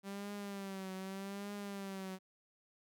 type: tone with vibrato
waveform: sawtooth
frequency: 196 Hz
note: G3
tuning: in tune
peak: -38 dBFS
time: 0.03-2.19 s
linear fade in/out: 50 ms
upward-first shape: triangle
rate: 0.83 Hz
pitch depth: 76 cents each way
effects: none